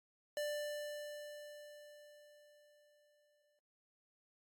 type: tone with exponential decay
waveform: square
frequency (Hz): 591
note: D5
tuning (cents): +11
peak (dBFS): -37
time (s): 0.37-3.59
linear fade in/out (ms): 1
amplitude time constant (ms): 700
effects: AAC 64 kbps